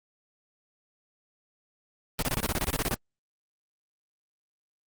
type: noise bursts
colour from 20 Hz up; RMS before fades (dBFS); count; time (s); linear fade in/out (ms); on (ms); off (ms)
pink; -27; 13; 2.19-2.944; 0; 34; 26
effects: Opus 24 kbps